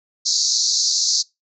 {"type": "band-pass noise", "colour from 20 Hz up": "pink", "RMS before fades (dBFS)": -19, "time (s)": [0.25, 1.23], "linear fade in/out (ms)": 20, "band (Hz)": [4100, 6800], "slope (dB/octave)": 96, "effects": ["noise-tail reverb RT60 0.2 s tail -24 dB re dry"]}